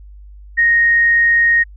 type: tone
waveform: sine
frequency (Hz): 1864.7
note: A#6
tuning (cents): 0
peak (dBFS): -9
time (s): 0.57-1.64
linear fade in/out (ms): 20
effects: added 50 Hz sine -35 dBFS peak until 1.76 s